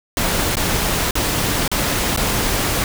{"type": "noise with dropouts", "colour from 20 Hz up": "pink", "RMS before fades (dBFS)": -19, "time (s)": [0.17, 2.84], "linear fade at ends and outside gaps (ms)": 1, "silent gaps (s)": [[0.555, 0.569], [1.109, 1.154], [1.678, 1.715], [2.163, 2.174]], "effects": []}